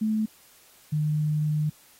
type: tone pair in turn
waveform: sine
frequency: 217 / 151.7 Hz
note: A3 / D#3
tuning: -24 / -44 cents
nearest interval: tritone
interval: 620 cents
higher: first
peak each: -22 dBFS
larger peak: neither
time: 0.01-0.26 / 0.92-1.7 s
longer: second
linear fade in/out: 10 ms
effects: white hiss -56 dBFS RMS until 1.99 s + AAC 48 kbps